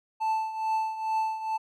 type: tone with tremolo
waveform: triangle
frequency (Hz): 880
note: A5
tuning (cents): 0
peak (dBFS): -21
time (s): 0.2-1.58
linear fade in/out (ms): 20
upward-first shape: triangle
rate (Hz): 2.3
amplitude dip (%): 75
effects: none